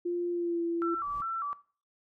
sine tone with pitch glide, 349.2 to 338.1 Hz, F4 to E4, 0 to +44 cents, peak -28 dBFS, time 0.05-0.95 s, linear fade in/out 10 ms, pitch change -56 cents, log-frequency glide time 0.31-0.62 s
brown noise with exponential growth, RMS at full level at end -45 dBFS, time 0.75-1.21 s, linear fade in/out 1 ms, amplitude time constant 100 ms
sine tone with vibrato, 1244.5 Hz, D#6, in tune, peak -31 dBFS, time 0.82-1.53 s, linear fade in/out 0 ms, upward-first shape square, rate 2.5 Hz, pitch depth 130 cents each way
effects noise-tail reverb RT60 0.4 s tail -17 dB re dry

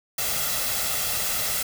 white noise with comb filter, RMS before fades -26 dBFS, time 0.18-1.63 s, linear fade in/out 5 ms, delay 1.5 ms, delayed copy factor +0.55, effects none

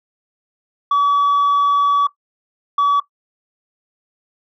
sine tone bursts at uneven times, 1141 Hz, C#6, 50 cents sharp, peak -9 dBFS, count 2, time 0.91-2.07 / 2.78-3 s, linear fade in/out 5 ms, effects noise-tail reverb RT60 0.1 s tail -18 dB re dry + tanh soft clip ceiling -11 dBFS

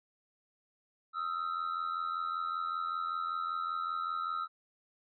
triangle ring-modulated tone, 1305 Hz, E6, 18 cents flat, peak -28 dBFS, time 1.13-4.48 s, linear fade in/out 50 ms, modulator 42.6 Hz, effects resampled to 11025 Hz

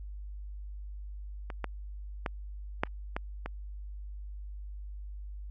clicks, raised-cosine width 0.5 ms, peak -24 / -18 / -16 / -11 / -17 / -21 dBFS, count 6, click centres 1.502 / 1.643 / 2.262 / 2.835 / 3.165 / 3.46 s, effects added 50 Hz sine -39 dBFS peak until 5.5 s + Opus 48 kbps

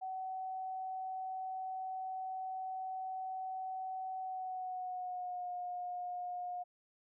sine tone with pitch glide, 754 to 716.6 Hz, F#5 to F5, +32 to +44 cents, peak -38 dBFS, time 0.01-6.64 s, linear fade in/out 20 ms, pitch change -88 cents, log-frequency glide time 4.19-5.5 s, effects none

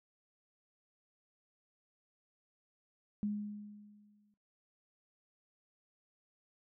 sine tone with exponential decay, 207.7 Hz, G#3, in tune, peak -31 dBFS, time 3.23-4.34 s, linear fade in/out 0 ms, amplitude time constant 240 ms, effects noise-tail reverb RT60 0.3 s tail -19 dB re dry

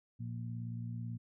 harmonic tone, 58.27 Hz, A#1, in tune, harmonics 2 / 3 / 4, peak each -39 / -47 / -47 dBFS, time 0.19-1.18 s, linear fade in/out 20 ms, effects none

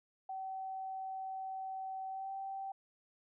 sine tone with pitch glide, 764 to 776.5 Hz, G5 to G5, -45 to -17 cents, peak -39 dBFS, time 0.29-2.72 s, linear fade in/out 5 ms, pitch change +28 cents, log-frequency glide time 2.09-2.31 s, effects none

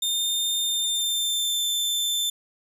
sawtooth tone with pitch glide, 3624 to 3547 Hz, A#7 to A7, -50 to +13 cents, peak -20 dBFS, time 0.02-2.3 s, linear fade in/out 5 ms, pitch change -37 cents, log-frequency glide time 0.6-1.64 s, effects none

